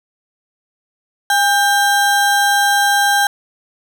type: ring-modulated tone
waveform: square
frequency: 1193 Hz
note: D6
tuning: 27 cents sharp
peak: -9 dBFS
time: 1.3-3.27 s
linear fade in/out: 2 ms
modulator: 382 Hz
effects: none